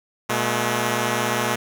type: tone pair together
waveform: 5% pulse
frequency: 120.2 / 214.2 Hz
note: B2 / A3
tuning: -46 / -46 cents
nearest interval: minor seventh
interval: 1000 cents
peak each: -12 dBFS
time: 0.29-1.56 s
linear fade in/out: 10 ms
effects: none